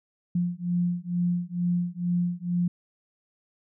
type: beating tone pair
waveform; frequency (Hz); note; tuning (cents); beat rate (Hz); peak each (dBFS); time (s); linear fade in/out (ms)
sine; 174.61 / 176.81; F3 / F3; 0 / +22; 2.2; -27; 0.35-2.68; 5
effects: none